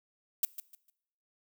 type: noise with echo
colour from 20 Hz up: violet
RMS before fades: -27 dBFS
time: 0.43-0.45 s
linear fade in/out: 2 ms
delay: 150 ms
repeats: 3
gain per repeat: -12 dB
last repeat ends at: 0.9 s
effects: noise-tail reverb RT60 0.8 s tail -22 dB re dry